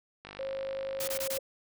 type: click train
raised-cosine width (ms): 0.3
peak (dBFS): -27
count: 48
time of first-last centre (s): 0.25-1.19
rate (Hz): 50
type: tone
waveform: sine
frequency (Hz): 538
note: C5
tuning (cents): +48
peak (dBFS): -33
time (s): 0.39-1.39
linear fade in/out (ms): 5
type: noise bursts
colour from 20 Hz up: white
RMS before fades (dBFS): -35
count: 4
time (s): 1-1.378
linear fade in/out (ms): 5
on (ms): 78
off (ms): 22
effects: none